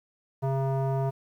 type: tone with low-pass filter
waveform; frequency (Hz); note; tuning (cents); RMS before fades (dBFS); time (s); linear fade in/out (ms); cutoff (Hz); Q
square; 134.9; C#3; -47; -27; 0.42-1.11; 20; 820; 2.6
effects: 10-bit